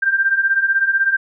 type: beating tone pair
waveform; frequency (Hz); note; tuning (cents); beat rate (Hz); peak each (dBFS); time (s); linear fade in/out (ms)
sine; 1568 / 1584; G6 / G6; 0 / +18; 16; -19 / -15; 0.02-1.17; 10
effects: none